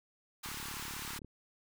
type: high-pass noise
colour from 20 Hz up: pink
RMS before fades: -43 dBFS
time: 0.43-1.19 s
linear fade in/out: 10 ms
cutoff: 860 Hz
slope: 48 dB/octave
type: click train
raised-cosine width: 3 ms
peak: -36 dBFS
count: 29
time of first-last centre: 0.46-1.247 s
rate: 35.6 Hz
effects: none